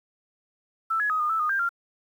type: tone with pitch steps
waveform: sine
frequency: 1325 / 1683 / 1260 / 1219 / 1316 / 1230 / 1590 / 1386 Hz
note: E6 / G#6 / D#6 / D#6 / E6 / D#6 / G6 / F6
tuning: +9 / +23 / +21 / -36 / -3 / -20 / +24 / -14 cents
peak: -22 dBFS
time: 0.9-1.692 s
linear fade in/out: 10 ms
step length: 99 ms
effects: 9-bit